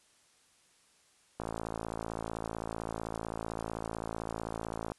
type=click train; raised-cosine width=1 ms; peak=-22 dBFS; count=197; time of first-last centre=1.4-4.919 s; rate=55.7 Hz; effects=white hiss -66 dBFS RMS until 4.98 s + resampled to 24000 Hz